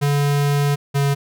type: tone pair in turn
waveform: square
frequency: 143.4 / 140.77 Hz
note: D3 / C#3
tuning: -41 / +27 cents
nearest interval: unison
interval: 32 cents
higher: first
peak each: -16 dBFS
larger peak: neither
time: 0.01-0.76 / 0.94-1.15 s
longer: first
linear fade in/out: 20 ms
effects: none